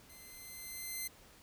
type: tone with level ramp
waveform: 5% pulse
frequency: 2068 Hz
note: C7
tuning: 21 cents flat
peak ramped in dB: -45 to -27 dBFS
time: 0.09-1.08 s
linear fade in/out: 10 ms
effects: pink hiss -60 dBFS RMS until 1.42 s